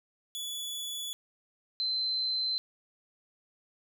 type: tone pair in turn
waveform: sawtooth / sine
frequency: 3425 / 4081 Hz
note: A7 / C8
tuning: -47 / -44 cents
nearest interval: minor third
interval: 303 cents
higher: second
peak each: -32 / -28 dBFS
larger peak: second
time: 0.35-1.13 / 1.8-2.58 s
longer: neither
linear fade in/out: 0 ms
effects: none